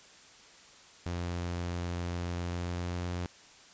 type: tone with pitch glide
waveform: sawtooth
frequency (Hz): 87.31 to 88.43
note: F2 to F2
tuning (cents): 0 to +22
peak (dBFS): -29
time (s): 1.06-3.26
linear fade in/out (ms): 0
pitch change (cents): +22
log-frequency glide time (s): 2.4-3.11
effects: white hiss -55 dBFS RMS until 3.73 s + resampled to 16000 Hz